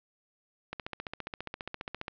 click train, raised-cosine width 0.3 ms, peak -20 dBFS, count 21, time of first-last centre 0.73-2.081 s, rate 14.8 Hz, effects low-pass 4000 Hz 12 dB/octave

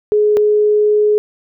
sine tone pair in turn, 420.7 / 420.7 Hz, G#4 / G#4, +22 / +22 cents, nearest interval unison, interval 0 cents, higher neither, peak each -9 dBFS, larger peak neither, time 0.12-0.37 / 0.37-1.18 s, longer second, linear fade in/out 0 ms, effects none

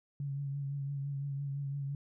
sine tone with vibrato, 140 Hz, C#3, 18 cents sharp, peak -34 dBFS, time 0.2-1.95 s, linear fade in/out 2 ms, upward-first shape triangle, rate 5.9 Hz, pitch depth 38 cents each way, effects none

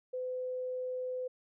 sine tone, 507 Hz, B4, 45 cents sharp, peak -34 dBFS, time 0.13-1.28 s, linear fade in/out 10 ms, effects none

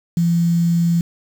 sine tone with quantisation, 170 Hz, F3, 46 cents flat, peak -13 dBFS, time 0.17-1.01 s, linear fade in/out 2 ms, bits 6, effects none

